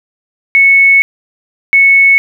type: tone bursts at uneven times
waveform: sine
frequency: 2207 Hz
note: C#7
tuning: 8 cents flat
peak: -3 dBFS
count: 2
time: 0.55-1.02 / 1.73-2.18 s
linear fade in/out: 0 ms
effects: 7-bit